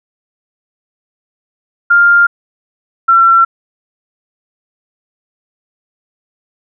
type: tone pair in turn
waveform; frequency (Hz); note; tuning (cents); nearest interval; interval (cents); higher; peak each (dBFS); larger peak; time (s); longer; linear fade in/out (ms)
sine; 1400 / 1354.7; F6 / E6; +4 / +47; minor second; 57; first; -4; neither; 1.9-2.27 / 3.08-3.45; neither; 10
effects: none